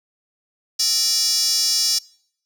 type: tone with high-pass filter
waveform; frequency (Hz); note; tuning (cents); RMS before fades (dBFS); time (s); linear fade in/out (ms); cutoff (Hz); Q
square; 261.8; C4; +1; -19; 0.79-1.99; 10; 5300; 6.6
effects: noise-tail reverb RT60 0.7 s tail -26 dB re dry